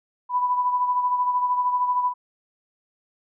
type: beating tone pair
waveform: sine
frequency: 990 / 1003 Hz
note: B5 / B5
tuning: +4 / +26 cents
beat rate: 13 Hz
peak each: -20 / -29 dBFS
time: 0.29-2.14 s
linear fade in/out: 50 ms
effects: none